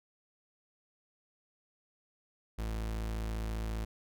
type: tone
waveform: 40% pulse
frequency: 54.8 Hz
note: A1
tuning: 6 cents flat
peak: -33 dBFS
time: 2.58-3.85 s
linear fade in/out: 10 ms
effects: none